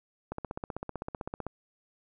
click train, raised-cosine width 1 ms, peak -21 dBFS, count 19, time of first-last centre 0.32-1.466 s, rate 15.7 Hz, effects none

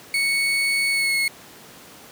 35% pulse tone with pitch glide, 2217 to 2178 Hz, C#7 to C#7, 0 to -31 cents, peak -17 dBFS, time 0.14-1.28 s, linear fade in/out 2 ms, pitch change -31 cents, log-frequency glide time 0.91-1.15 s, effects pink hiss -44 dBFS RMS until 2.11 s + high-pass 150 Hz 12 dB/octave

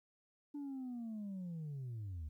sine linear sweep, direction down, 293.8 to 71.6 Hz, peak -39 dBFS, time 0.54-2.29 s, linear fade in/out 10 ms, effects tanh soft clip ceiling -40 dBFS + 13-bit

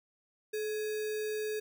sine tone with sample-and-hold, 428.8 Hz, A4, 45 cents flat, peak -32 dBFS, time 0.53-1.6 s, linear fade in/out 10 ms, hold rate 2100 Hz, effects none

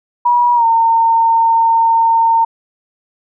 sine tone with pitch glide, 965 to 912.4 Hz, B5 to A#5, -40 to -37 cents, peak -8 dBFS, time 0.25-2.45 s, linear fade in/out 10 ms, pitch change -97 cents, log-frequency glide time 0.55-0.65 s, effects none

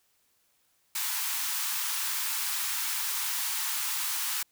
white high-pass noise, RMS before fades -31 dBFS, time 0.95-4.43 s, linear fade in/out 5 ms, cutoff 820 Hz, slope 96 dB/octave, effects white hiss -70 dBFS RMS until 4.51 s

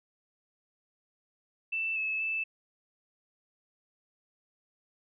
sine tone with pitch steps, 2657 / 2600 / 2635 Hz, E7 / E7 / E7, +13 / -24 / -1 cents, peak -29 dBFS, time 1.72-2.44 s, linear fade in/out 10 ms, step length 240 ms, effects none

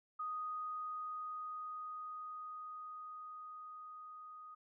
sine tone with level ramp, 1244.5 Hz, D#6, in tune, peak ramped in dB -38 to -50 dBFS, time 0.19-4.55 s, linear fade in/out 10 ms, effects none

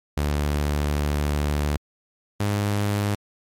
sawtooth tone pair in turn, 73.42 / 102.45 Hz, D2 / G#2, 0 / -23 cents, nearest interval tritone, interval 577 cents, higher second, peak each -17 dBFS, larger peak neither, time 0.17-1.77 / 2.4-3.15 s, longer first, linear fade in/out 5 ms, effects MP3 64 kbps

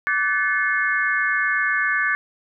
sine tone cluster, 1162 / 1511 / 1739 / 2157 Hz, D6 / F#6 / A6 / C#7, -19 / +36 / -21 / -48 cents, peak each -27 / -23 / -21 / -27 dBFS, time 0.07-2.15 s, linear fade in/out 0 ms, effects none

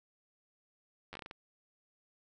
slowing click train, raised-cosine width 0.3 ms, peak -29 dBFS, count 8, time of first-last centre 1.13-1.311 s, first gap 10 ms, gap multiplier 1.31, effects none

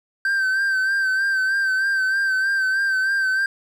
triangle tone with vibrato, 1559 Hz, G6, 10 cents flat, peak -16 dBFS, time 0.25-3.46 s, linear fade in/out 2 ms, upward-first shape sine, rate 3.2 Hz, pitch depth 40 cents each way, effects none

